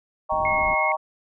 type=chord; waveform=sine; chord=Eb dominant seventh; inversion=none; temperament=equal; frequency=622.3 / 784 / 932.3 / 1108.7 Hz; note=Eb5 / G5 / Bb5 / Db6; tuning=0 / 0 / 0 / 0 cents; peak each=-26 dBFS; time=0.29-0.97 s; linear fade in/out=20 ms
type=low-pass noise; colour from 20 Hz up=pink; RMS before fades=-36 dBFS; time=0.32-0.75 s; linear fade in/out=2 ms; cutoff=270 Hz; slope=12 dB/octave
type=tone; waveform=sine; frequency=2164 Hz; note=C#7; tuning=42 cents flat; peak=-23 dBFS; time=0.45-0.92 s; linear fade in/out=2 ms
effects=none